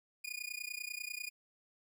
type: tone with amplitude modulation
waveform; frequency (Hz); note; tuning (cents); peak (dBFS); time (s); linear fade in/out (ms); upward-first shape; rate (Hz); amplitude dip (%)
sawtooth; 2446; D#7; -30; -33; 0.24-1.3; 10; sine; 30.1; 95
effects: none